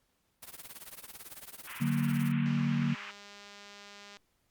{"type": "noise with tremolo", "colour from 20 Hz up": "white", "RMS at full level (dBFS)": -43, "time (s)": [0.42, 2.32], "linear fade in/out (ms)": 10, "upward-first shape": "triangle", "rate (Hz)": 18, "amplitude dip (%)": 95}
{"type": "band-pass noise", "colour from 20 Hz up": "white", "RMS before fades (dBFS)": -44, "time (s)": [1.67, 3.11], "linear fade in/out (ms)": 2, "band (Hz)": [960, 2900], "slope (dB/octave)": 48}
{"type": "chord", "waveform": "sine", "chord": "D augmented", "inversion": "none", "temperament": "equal", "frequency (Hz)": [146.83, 185, 233.1], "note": ["D3", "F#3", "A#3"], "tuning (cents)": [0, 0, 0], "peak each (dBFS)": [-30, -34, -30], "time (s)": [1.8, 2.95], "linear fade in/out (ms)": 20}
{"type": "click train", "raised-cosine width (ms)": 0.2, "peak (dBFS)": -33, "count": 348, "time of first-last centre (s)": [2.46, 4.169], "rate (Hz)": 203}
{"effects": ["pink hiss -75 dBFS RMS until 4.5 s", "Opus 48 kbps"]}